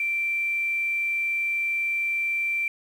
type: tone with quantisation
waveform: sine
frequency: 2349 Hz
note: D7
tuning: in tune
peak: -23 dBFS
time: 0-2.68 s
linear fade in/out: 2 ms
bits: 8
effects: none